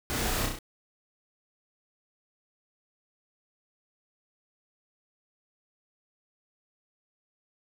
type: noise with echo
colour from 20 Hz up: pink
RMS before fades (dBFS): -32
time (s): 0.1-0.46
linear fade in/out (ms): 0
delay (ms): 32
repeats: 4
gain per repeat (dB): -3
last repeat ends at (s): 0.588
effects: none